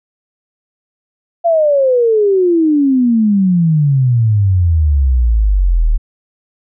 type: exponential sweep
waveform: sine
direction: down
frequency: 691 to 36.71 Hz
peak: -8 dBFS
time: 1.44-5.98 s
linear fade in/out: 20 ms
effects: none